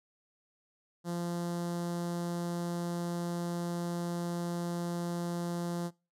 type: tone with notch filter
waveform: sawtooth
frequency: 172.8 Hz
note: F3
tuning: 18 cents flat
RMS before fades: -35 dBFS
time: 1.04-5.91 s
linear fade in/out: 50 ms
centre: 2400 Hz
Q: 0.77
effects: noise-tail reverb RT60 0.3 s tail -23 dB re dry + low-pass 12000 Hz 12 dB/octave

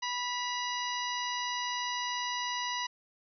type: harmonic tone with a mistuned harmonic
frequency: 983 Hz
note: B5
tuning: 8 cents flat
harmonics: 1 / 2 / 3 / 4 / 5 / 6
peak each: -35 / -38 / -40 / -41 / -42 / -43 dBFS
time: 0.02-2.87 s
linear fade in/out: 10 ms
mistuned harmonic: 3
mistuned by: -48 cents
effects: none

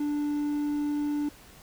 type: tone with quantisation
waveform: triangle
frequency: 293.7 Hz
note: D4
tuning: in tune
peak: -24 dBFS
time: 0-1.29 s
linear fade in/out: 5 ms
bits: 9
effects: pink hiss -52 dBFS RMS until 1.62 s

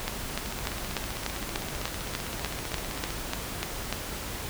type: two click trains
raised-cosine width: 0.2 ms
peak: -11 / -18 dBFS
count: 14 / 42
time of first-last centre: 0.08-3.926 / 0.46-3.105 s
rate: 3.38 / 15.5 Hz
effects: added 50 Hz sine -44 dBFS peak until 4.49 s + pink hiss -36 dBFS RMS until 4.49 s

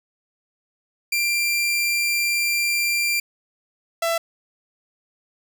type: tone pair in turn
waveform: sawtooth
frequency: 2373 / 667.5 Hz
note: D7 / E5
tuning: +17 / +22 cents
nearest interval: octave + minor seventh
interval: 2195 cents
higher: first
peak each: -16 dBFS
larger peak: neither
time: 1.12-3.2 / 4.02-4.18 s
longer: first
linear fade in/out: 5 ms
effects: none

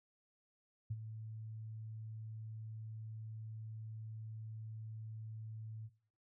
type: tone with ADSR envelope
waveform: sine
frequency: 110 Hz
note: A2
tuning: in tune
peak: -35 dBFS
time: 0.9-5.9 s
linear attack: 10 ms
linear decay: 41 ms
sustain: -9 dB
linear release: 45 ms
effects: noise-tail reverb RT60 0.6 s tail -22 dB re dry

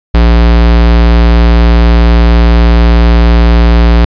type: tone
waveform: square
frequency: 57.9 Hz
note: A#1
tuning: 11 cents flat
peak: -3 dBFS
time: 0.14-4.05 s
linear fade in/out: 5 ms
effects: resampled to 11025 Hz

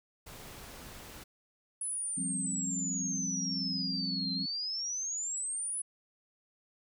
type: noise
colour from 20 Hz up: pink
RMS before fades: -48 dBFS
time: 0.26-1.24 s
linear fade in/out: 10 ms
type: exponential two-way sweep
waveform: sine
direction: down then up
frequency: 10240 to 4099 to 10240 Hz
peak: -33 dBFS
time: 1.81-5.82 s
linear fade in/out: 5 ms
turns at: 4.33 s
type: chord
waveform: sine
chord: F suspended second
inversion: none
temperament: equal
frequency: 174.61 / 196 / 261.6 Hz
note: F3 / G3 / C4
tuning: 0 / 0 / 0 cents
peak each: -39 dBFS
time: 2.17-4.46 s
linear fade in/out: 10 ms
effects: none

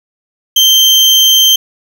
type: tone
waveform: 35% pulse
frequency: 3136 Hz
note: G7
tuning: in tune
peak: -3 dBFS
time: 0.56-1.56 s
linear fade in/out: 5 ms
effects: none

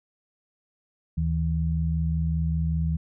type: tone pair together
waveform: sine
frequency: 76.1 / 161.25 Hz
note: D#2 / E3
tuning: -38 / -38 cents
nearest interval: octave + minor second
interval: 1300 cents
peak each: -25 / -25 dBFS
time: 1.17-2.97 s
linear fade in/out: 10 ms
effects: none

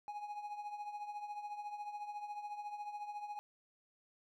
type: tone with tremolo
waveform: triangle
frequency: 830.6 Hz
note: G#5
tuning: in tune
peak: -37 dBFS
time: 0.08-3.39 s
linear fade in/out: 0 ms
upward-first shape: triangle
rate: 14 Hz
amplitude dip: 70%
effects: none

